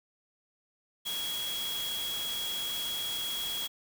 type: tone in noise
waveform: sine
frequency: 3322 Hz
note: G#7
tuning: in tune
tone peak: -33 dBFS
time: 1.05-3.68 s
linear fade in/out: 20 ms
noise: white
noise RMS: -39 dBFS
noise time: 1.05-3.68 s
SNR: +3 dB
effects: none